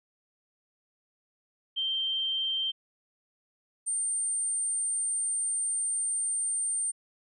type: tone pair in turn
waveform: sine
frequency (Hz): 3142 / 8887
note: G7 / C#9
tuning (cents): +3 / +3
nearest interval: octave + tritone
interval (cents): 1800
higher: second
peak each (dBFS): -27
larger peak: neither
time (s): 1.76-2.72 / 3.86-6.92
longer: second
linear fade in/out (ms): 20
effects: none